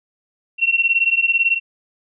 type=beating tone pair; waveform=sine; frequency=2716 / 2734 Hz; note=F7 / F7; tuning=-49 / -37 cents; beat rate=18 Hz; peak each=-17 dBFS; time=0.58-1.6 s; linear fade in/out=50 ms; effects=none